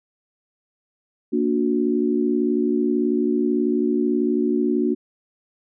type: chord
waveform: sine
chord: Bb augmented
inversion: none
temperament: just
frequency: 233.1 / 291.4 / 364.2 Hz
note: Bb3 / D4 / F#4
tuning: 0 / -13 / -27 cents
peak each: -22 dBFS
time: 1.32-4.95 s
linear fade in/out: 20 ms
effects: none